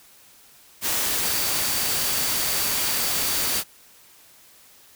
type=tone in noise; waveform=sine; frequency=4606 Hz; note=D8; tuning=34 cents flat; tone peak=-33 dBFS; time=1.21-3.63 s; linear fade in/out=50 ms; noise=white; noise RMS=-24 dBFS; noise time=0.81-3.64 s; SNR=-12 dB; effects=white hiss -52 dBFS RMS until 4.95 s